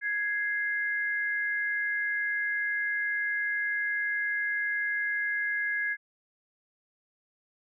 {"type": "tone pair together", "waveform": "sine", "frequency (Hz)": [1661.2, 2093], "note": ["G#6", "C7"], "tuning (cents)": [0, 0], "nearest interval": "major third", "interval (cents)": 400, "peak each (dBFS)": [-28, -33], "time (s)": [0.01, 5.97], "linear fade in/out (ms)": 50, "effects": []}